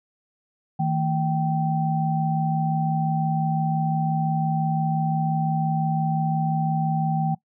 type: tone cluster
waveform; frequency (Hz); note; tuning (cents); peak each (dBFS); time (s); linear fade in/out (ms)
sine; 159 / 224.8 / 776; D#3 / A3 / G5; +38 / +37 / -18; -22 / -30 / -25; 0.79-7.35; 10
effects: noise-tail reverb RT60 0.1 s tail -20 dB re dry